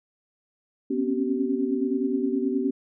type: tone cluster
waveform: sine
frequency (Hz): 245.7 / 267.3 / 276.9 / 383.1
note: B3 / C4 / C#4 / G4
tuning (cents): -9 / +37 / -2 / -40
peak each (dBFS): -28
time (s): 0.9-2.71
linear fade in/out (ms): 10
effects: none